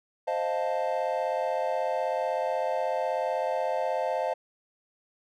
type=chord; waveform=triangle; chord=F dominant seventh; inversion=second; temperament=equal; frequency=523.3 / 622.3 / 698.5 / 880 Hz; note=C5 / Eb5 / F5 / A5; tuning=0 / 0 / 0 / 0 cents; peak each=-29 / -29 / -30 / -31 dBFS; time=0.27-4.34 s; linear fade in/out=10 ms; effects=none